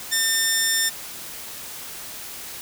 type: tone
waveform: 10% pulse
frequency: 1800 Hz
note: A6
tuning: 39 cents sharp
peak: -10 dBFS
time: 0.11-0.9 s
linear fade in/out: 20 ms
effects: white hiss -36 dBFS RMS until 2.61 s